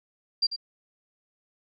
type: tone with echo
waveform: sine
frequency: 4747 Hz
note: D8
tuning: 18 cents sharp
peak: -20 dBFS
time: 0.42-0.47 s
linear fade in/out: 10 ms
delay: 93 ms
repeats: 1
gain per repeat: -10 dB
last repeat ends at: 0.563 s
effects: none